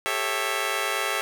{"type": "chord", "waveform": "10% pulse", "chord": "A dominant seventh", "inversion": "third", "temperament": "just", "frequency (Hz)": [396, 440, 550, 660], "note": ["G4", "A4", "C#5", "E5"], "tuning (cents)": [18, 0, -14, 2], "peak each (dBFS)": -23, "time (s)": [0.06, 1.21], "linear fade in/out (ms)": 0, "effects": []}